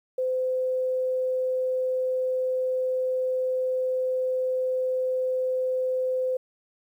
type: tone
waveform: sine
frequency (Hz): 513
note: C5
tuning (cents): -34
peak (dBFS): -23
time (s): 0.18-6.37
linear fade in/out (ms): 5
effects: 10-bit